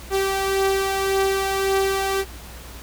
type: beating tone pair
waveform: sawtooth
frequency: 387 / 388.8 Hz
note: G4 / G4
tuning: -22 / -14 cents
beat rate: 1.8 Hz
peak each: -23 / -16 dBFS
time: 0.1-2.25 s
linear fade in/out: 50 ms
effects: added 60 Hz sine -38 dBFS peak until 2.82 s + pink hiss -41 dBFS RMS until 2.82 s